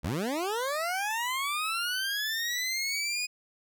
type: linear sweep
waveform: 20% pulse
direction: up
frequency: 60.1 to 2489 Hz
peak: -24 dBFS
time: 0.03-3.27 s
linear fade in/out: 20 ms
effects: none